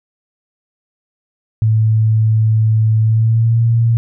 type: tone with pitch glide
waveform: sine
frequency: 110 to 115.6 Hz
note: A2 to A#2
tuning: 0 to -14 cents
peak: -9 dBFS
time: 1.62-3.97 s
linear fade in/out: 0 ms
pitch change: +86 cents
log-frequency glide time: 3.01-3.61 s
effects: none